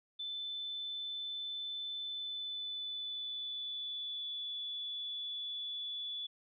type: tone with pitch glide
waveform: sine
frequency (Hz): 3520 to 3442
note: A7 to A7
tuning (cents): 0 to -39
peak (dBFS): -38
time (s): 0.19-6.27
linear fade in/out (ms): 10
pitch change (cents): -39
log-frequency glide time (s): 1.99-4.54
effects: none